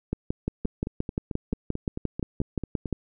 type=two click trains; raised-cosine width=3 ms; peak=-18 / -13 dBFS; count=11 / 17; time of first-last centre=0.65-2.858 / 0.13-2.927 s; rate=4.53 / 5.72 Hz; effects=none